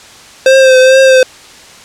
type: tone with vibrato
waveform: square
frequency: 523.3 Hz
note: C5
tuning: in tune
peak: -3 dBFS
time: 0.46-1.23 s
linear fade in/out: 2 ms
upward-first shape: triangle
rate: 2.3 Hz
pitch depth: 38 cents each way
effects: white hiss -35 dBFS RMS until 1.84 s + low-pass 7000 Hz 12 dB/octave